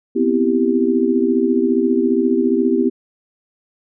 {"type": "chord", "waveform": "sine", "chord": "C major seventh", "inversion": "third", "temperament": "equal", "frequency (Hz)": [246.9, 261.6, 329.6, 392], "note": ["B3", "C4", "E4", "G4"], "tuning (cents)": [0, 0, 0, 0], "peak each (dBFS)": [-18, -20, -19, -18], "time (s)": [0.15, 2.9], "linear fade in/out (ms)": 20, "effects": []}